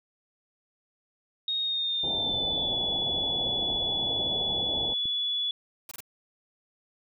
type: tone with pitch glide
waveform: sine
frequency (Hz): 3729 to 3420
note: A#7 to A7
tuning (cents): 0 to -50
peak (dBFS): -26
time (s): 1.48-5.51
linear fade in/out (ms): 2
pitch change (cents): -150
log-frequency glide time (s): 1.61-2.75
type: low-pass noise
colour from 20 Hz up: white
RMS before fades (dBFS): -37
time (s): 2.03-4.94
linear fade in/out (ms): 5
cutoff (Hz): 880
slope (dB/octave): 96
type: clicks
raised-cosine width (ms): 3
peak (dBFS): -30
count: 4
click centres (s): 3.467 / 3.585 / 3.749 / 5.056
type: noise bursts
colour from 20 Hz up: white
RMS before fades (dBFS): -41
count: 3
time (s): 5.89-6.005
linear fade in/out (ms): 2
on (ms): 23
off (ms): 23
effects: none